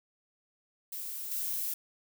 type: noise with level steps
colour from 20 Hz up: violet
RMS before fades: -39 / -34 dBFS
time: 0.92-1.74 s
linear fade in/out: 5 ms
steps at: 1.31 s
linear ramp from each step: 5 ms
effects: none